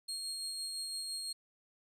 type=tone with tremolo; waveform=30% pulse; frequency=4251 Hz; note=C8; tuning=27 cents sharp; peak=-34 dBFS; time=0.08-1.33 s; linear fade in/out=10 ms; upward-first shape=sine; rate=5.9 Hz; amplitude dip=25%; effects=resampled to 32000 Hz + 12-bit